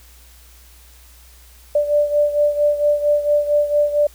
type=beating tone pair; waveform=sine; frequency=587.3 / 591.7 Hz; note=D5 / D5; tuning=0 / +13 cents; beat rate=4.4 Hz; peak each=-15 / -20 dBFS; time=1.75-4.07 s; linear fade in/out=5 ms; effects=added 60 Hz sine -45 dBFS peak until 4.14 s + white hiss -49 dBFS RMS until 4.14 s